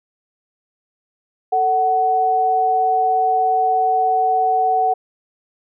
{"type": "tone pair together", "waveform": "sine", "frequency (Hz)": [444.3, 747.2], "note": ["A4", "F#5"], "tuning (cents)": [17, 17], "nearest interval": "major sixth", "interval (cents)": 900, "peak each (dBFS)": [-23, -14], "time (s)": [1.52, 4.94], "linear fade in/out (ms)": 10, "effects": []}